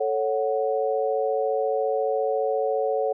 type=chord; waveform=sine; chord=F# minor; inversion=first; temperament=equal; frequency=440 / 554.4 / 740 Hz; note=A4 / C#5 / F#5; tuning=0 / 0 / 0 cents; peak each=-25 / -25 / -28 dBFS; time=0-3.13 s; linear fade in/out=10 ms; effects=none